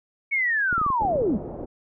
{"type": "linear sweep", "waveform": "sine", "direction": "down", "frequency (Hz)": [2241, 163.7], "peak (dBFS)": -20, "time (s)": [0.31, 1.38], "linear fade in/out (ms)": 20}
{"type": "clicks", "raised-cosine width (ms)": 3, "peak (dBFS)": -20, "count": 11, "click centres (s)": [0.728, 0.78, 0.815, 0.864, 0.903, 1.021, 1.051, 1.157, 1.219, 1.307, 1.345]}
{"type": "low-pass noise", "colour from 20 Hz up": "white", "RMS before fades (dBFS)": -34, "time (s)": [0.99, 1.66], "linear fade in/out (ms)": 20, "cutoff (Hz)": 590, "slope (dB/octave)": 24}
{"effects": []}